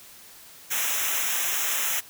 white noise with comb filter, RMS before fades -26 dBFS, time 0.7-2.01 s, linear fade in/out 20 ms, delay 0.22 ms, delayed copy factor -0.95, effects white hiss -48 dBFS RMS until 2.09 s

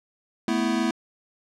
square chord, A suspended second, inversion none, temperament equal, 220 / 246.9 / 329.6 Hz, A3 / B3 / E4, 0 / 0 / 0 cents, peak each -27 dBFS, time 0.48-0.91 s, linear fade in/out 2 ms, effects low-pass 7000 Hz 12 dB/octave

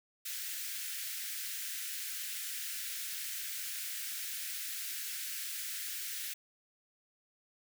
white high-pass noise, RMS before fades -40 dBFS, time 0.25-6.34 s, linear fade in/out 10 ms, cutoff 1500 Hz, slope 48 dB/octave, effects none

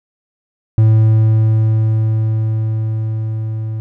triangle tone with level ramp, 110 Hz, A2, in tune, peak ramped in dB -4 to -17 dBFS, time 0.78-3.8 s, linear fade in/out 0 ms, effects none

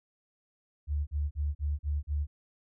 sine tone bursts, 73.42 Hz, D2, in tune, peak -27 dBFS, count 6, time 0.87-2.27 s, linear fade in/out 50 ms, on 200 ms, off 40 ms, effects none

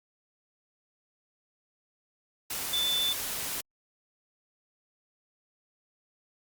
sine tone in noise, 3520 Hz, A7, in tune, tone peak -26 dBFS, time 2.73-3.13 s, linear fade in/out 5 ms, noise white, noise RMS -34 dBFS, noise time 2.5-3.61 s, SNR +5 dB, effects Opus 48 kbps

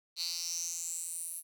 10% pulse tone with high-pass filter sweep, 169.5 Hz, E3, 49 cents sharp, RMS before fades -38 dBFS, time 0.16-1.43 s, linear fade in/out 50 ms, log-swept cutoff 4300 to 11000 Hz, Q 6.6, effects none

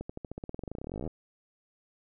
accelerating click train, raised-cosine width 2 ms, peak -24 dBFS, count 30, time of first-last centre 0.01-1.076 s, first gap 85 ms, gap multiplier 0.93, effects none

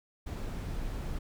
brown noise, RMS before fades -36 dBFS, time 0.26-1.19 s, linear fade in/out 10 ms, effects none

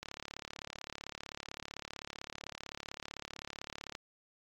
click train, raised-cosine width 0.2 ms, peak -24 dBFS, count 141, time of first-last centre 0.03-3.952 s, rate 35.7 Hz, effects AAC 48 kbps

